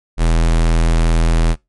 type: tone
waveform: square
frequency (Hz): 41.2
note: E1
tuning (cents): 0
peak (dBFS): -11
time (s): 0.17-1.56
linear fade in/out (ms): 50
effects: noise-tail reverb RT60 0.2 s tail -23 dB re dry + MP3 48 kbps